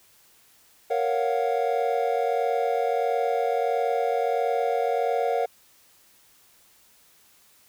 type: chord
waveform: triangle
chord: Gb major seventh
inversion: first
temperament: equal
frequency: 466.2 / 554.4 / 698.5 / 740 Hz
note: Bb4 / Db5 / F5 / Gb5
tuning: 0 / 0 / 0 / 0 cents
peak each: -24 / -27 / -26 / -26 dBFS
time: 0.9-5.46 s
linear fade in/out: 10 ms
effects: white hiss -58 dBFS RMS until 7.68 s